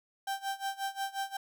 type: tone with tremolo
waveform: 35% pulse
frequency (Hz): 784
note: G5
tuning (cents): 0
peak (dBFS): -29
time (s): 0.27-1.37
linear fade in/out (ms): 5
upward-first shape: sine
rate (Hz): 5.6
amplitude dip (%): 90
effects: none